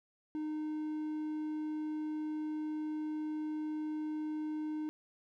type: tone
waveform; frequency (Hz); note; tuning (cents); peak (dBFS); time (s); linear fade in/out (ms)
triangle; 307; D#4; -23; -33; 0.35-4.89; 0
effects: none